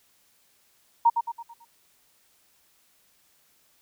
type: tone with echo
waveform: sine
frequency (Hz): 932.3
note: A#5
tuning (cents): 0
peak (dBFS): -14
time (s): 1.05-1.1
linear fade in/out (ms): 10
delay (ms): 110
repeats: 5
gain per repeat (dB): -7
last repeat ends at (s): 1.65
effects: white hiss -64 dBFS RMS until 3.81 s